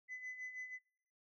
sine tone with tremolo, 2012 Hz, B6, 32 cents sharp, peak -40 dBFS, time 0.08-0.79 s, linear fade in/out 50 ms, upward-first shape sine, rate 6.2 Hz, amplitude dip 70%, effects noise-tail reverb RT60 0.6 s tail -25 dB re dry + tanh soft clip ceiling -41 dBFS

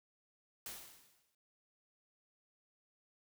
white noise with exponential decay, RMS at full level -44 dBFS, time 0.66-1.35 s, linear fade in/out 2 ms, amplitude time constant 150 ms, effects none

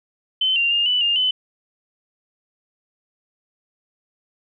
sine tone with pitch steps, 3061 / 2777 / 2820 / 2977 / 2814 / 3023 Hz, G7 / F7 / F7 / F#7 / F7 / F#7, -42 / -10 / +16 / +10 / +12 / +36 cents, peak -16 dBFS, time 0.41-1.31 s, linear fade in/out 5 ms, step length 150 ms, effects none

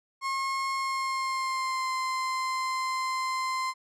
35% pulse tone with pitch glide, 1079 to 1040.4 Hz, C#6 to C6, -47 to -10 cents, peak -26 dBFS, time 0.21-3.74 s, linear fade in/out 50 ms, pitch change -63 cents, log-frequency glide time 0.75-1.91 s, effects low-pass 8000 Hz 12 dB/octave

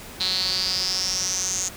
sawtooth tone with band-pass filter sweep, 185.8 Hz, F#3, 7 cents sharp, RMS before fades -25 dBFS, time 0.2-1.69 s, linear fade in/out 10 ms, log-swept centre 4100 to 6700 Hz, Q 9.7, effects pink hiss -40 dBFS RMS until 1.76 s

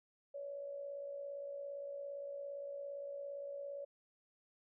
sine tone with amplitude modulation, 565 Hz, C#5, 33 cents sharp, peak -40 dBFS, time 0.34-3.85 s, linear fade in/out 10 ms, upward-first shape sine, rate 57.5 Hz, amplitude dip 50%, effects none

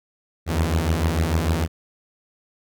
sawtooth beating tone pair, 77.78 / 84.48 Hz, D#2 / E2, 0 / +43 cents, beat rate 6.7 Hz, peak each -18 dBFS, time 0.46-1.68 s, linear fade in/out 50 ms, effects none

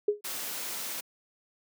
sine tone with exponential decay, 415.3 Hz, G#4, in tune, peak -18 dBFS, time 0.08-0.21 s, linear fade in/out 5 ms, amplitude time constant 28 ms
white noise, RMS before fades -36 dBFS, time 0.24-1.01 s, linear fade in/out 10 ms
effects high-pass 200 Hz 12 dB/octave

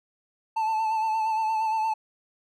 triangle tone with vibrato, 880 Hz, A5, in tune, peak -21 dBFS, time 0.56-1.94 s, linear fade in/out 10 ms, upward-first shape sine, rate 8.6 Hz, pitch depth 33 cents each way, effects none

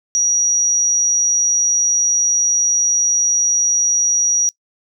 sine tone, 5770 Hz, F#8, 44 cents flat, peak -12 dBFS, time 0.15-4.49 s, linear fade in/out 0 ms, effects noise-tail reverb RT60 0.1 s tail -25 dB re dry

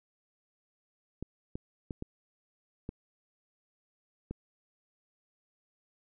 clicks, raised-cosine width 3 ms, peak -24 dBFS, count 6, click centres 1.226 / 1.555 / 1.908 / 2.024 / 2.891 / 4.31 s, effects none

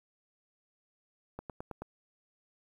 click train, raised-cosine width 1 ms, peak -26 dBFS, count 5, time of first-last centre 1.39-1.82 s, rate 9.3 Hz, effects 10-bit

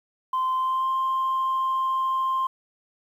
sine tone with pitch glide, 1036 to 1052.3 Hz, C6 to C6, -17 to +10 cents, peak -20 dBFS, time 0.33-2.47 s, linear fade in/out 5 ms, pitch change +27 cents, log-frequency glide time 0.54-0.92 s, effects tanh soft clip ceiling -19 dBFS + 9-bit

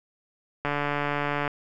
click train, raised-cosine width 0.5 ms, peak -12 dBFS, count 121, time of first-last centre 0.65-1.478 s, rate 145 Hz, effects none

